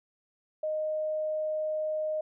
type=tone; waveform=sine; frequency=619 Hz; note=D#5; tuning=9 cents flat; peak=-28 dBFS; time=0.63-2.21 s; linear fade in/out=5 ms; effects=none